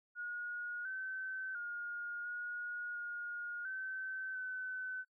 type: tone with pitch steps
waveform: sine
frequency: 1443 / 1534 / 1425 / 1444 / 1431 / 1536 / 1515 Hz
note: F#6 / G6 / F6 / F#6 / F6 / G6 / F#6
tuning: -44 / -38 / +34 / -43 / +42 / -36 / +40 cents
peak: -39 dBFS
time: 0.15-5.05 s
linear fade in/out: 50 ms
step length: 700 ms
effects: noise-tail reverb RT60 0.1 s tail -23 dB re dry